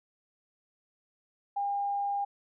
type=tone; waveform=sine; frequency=805 Hz; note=G5; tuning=46 cents sharp; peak=-28 dBFS; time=1.56-2.25 s; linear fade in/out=10 ms; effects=none